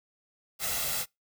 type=noise with comb filter; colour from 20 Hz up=white; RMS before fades=-31 dBFS; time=0.59-1.06 s; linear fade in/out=50 ms; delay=1.5 ms; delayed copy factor=+0.55; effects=noise-tail reverb RT60 0.2 s tail -26 dB re dry